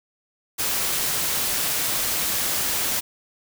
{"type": "noise", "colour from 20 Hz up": "white", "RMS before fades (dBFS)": -24, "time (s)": [0.58, 3.01], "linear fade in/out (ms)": 20, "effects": []}